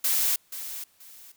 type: noise with echo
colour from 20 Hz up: blue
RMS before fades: -24 dBFS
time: 0.04-0.36 s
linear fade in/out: 5 ms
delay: 480 ms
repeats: 2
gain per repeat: -12 dB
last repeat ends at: 1.32 s
effects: white hiss -63 dBFS RMS until 1.36 s